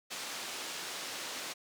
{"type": "band-pass noise", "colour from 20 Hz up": "white", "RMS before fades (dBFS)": -41, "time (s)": [0.1, 1.54], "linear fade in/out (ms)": 20, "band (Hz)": [230, 6000], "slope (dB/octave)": 12, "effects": []}